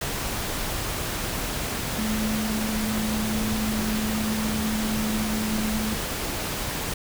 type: tone in noise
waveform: sine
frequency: 216.5 Hz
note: A3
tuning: 28 cents flat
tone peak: -25 dBFS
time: 1.98-5.94 s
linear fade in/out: 5 ms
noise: pink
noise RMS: -29 dBFS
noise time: 0.01-6.94 s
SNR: +1 dB
effects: none

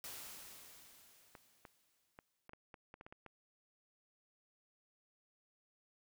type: noise with exponential decay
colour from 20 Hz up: white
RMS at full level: -47 dBFS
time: 0.04-2.48 s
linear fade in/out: 1 ms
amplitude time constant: 530 ms
type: clicks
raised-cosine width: 0.5 ms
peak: -37 dBFS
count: 11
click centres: 1.352 / 1.652 / 2.189 / 2.494 / 2.534 / 2.742 / 2.941 / 3.011 / 3.065 / 3.125 / 3.263 s
effects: none

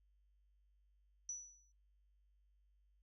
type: tone with exponential decay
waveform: sine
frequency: 5920 Hz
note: F#8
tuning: in tune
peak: -39 dBFS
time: 1.29-1.72 s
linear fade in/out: 2 ms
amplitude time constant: 93 ms
effects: noise-tail reverb RT60 0.2 s tail -24 dB re dry + added 50 Hz sine -70 dBFS peak until 3.02 s

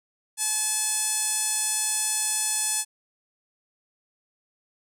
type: tone with band-pass filter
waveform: sawtooth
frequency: 861 Hz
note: A5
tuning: 38 cents flat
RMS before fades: -26 dBFS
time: 0.37-2.85 s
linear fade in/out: 50 ms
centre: 8700 Hz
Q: 3
effects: none

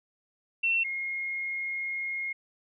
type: tone pair in turn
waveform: sine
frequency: 2705 / 2147 Hz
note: E7 / C7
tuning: +44 / +44 cents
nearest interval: major third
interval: 400 cents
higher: first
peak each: -23 / -30 dBFS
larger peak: first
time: 0.63-0.84 / 0.84-2.33 s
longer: second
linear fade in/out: 10 ms
effects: none

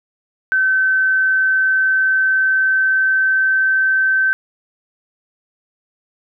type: tone with pitch glide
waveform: sine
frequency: 1534 to 1544.7 Hz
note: G6 to G6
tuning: -38 to -26 cents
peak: -12 dBFS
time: 0.52-4.33 s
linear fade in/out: 0 ms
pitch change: +12 cents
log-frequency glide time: 0.98-3.72 s
effects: none

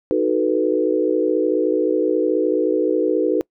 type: chord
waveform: sine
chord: B dominant seventh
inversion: first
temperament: equal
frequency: 311.1 / 370 / 440 / 493.9 Hz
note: D#4 / F#4 / A4 / B4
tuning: 0 / 0 / 0 / 0 cents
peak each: -21 dBFS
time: 0.11-3.41 s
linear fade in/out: 0 ms
effects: noise-tail reverb RT60 0.1 s tail -25 dB re dry

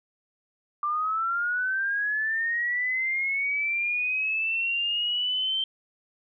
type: linear sweep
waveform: sine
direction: up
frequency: 1174.7 to 3131 Hz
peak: -24 dBFS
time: 0.83-5.64 s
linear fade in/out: 2 ms
effects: none

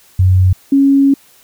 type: tone pair in turn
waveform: sine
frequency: 92.8 / 276 Hz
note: F#2 / C#4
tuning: +6 / -7 cents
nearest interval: octave + perfect fifth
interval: 1887 cents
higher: second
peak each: -6 dBFS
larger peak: neither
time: 0.19-0.53 / 0.72-1.14 s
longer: second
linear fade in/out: 5 ms
effects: white hiss -47 dBFS RMS until 1.43 s

